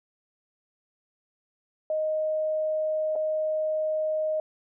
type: tone with dropouts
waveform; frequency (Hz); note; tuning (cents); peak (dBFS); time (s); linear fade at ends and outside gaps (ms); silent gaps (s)
sine; 622.3; D#5; 0; -24; 1.9-4.4; 2; 3.155-3.16
effects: none